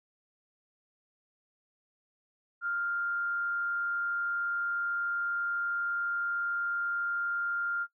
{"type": "tone with frequency modulation", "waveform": "sine", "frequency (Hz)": 1396.9, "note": "F6", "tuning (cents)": 0, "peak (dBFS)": -29, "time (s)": [2.61, 7.87], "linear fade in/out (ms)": 50, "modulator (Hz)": 122, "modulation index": 0.23, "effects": ["noise-tail reverb RT60 0.1 s tail -18 dB re dry"]}